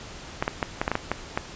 clicks, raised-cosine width 0.5 ms, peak -8 dBFS, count 9, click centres 0.425 / 0.479 / 0.628 / 0.815 / 0.879 / 0.916 / 0.954 / 1.116 / 1.375 s, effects pink hiss -41 dBFS RMS until 1.55 s + resampled to 16000 Hz

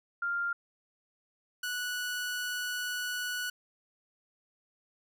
sine / sawtooth tone pair in turn, 1396.9 / 1474.3 Hz, F6 / F#6, 0 / -7 cents, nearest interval minor second, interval 93 cents, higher second, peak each -29 / -29 dBFS, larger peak neither, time 0.22-0.53 / 1.63-3.5 s, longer second, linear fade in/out 5 ms, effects none

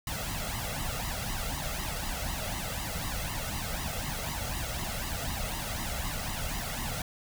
pink noise with flanger, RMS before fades -34 dBFS, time 0.07-7.02 s, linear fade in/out 2 ms, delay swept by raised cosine 1 to 1.53 ms, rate 4 Hz, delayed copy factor +0.8, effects none

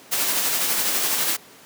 white noise with tremolo, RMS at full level -21 dBFS, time 0.11-1.37 s, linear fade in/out 20 ms, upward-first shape sine, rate 12 Hz, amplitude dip 30%, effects pink hiss -47 dBFS RMS until 1.65 s + high-pass 200 Hz 12 dB/octave

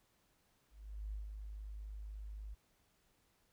sine tone with ADSR envelope, 51.91 Hz, G#1, in tune, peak -39 dBFS, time 0.7-2.55 s, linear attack 420 ms, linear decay 150 ms, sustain -5 dB, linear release 17 ms, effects pink hiss -75 dBFS RMS until 3.52 s

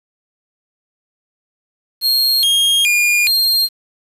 45% pulse tone with pitch steps, 4243 / 3246 / 2424 / 4204 Hz, C8 / G#7 / D#7 / C8, +23 / -40 / -46 / +7 cents, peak -11 dBFS, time 2.01-3.69 s, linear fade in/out 50 ms, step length 420 ms, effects resampled to 32000 Hz + 7-bit

